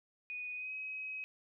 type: tone with pitch glide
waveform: sine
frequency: 2479 to 2540 Hz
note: D#7 to D#7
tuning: -7 to +35 cents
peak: -39 dBFS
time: 0.3-1.24 s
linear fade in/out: 0 ms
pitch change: +42 cents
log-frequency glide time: 0.54-0.73 s
effects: none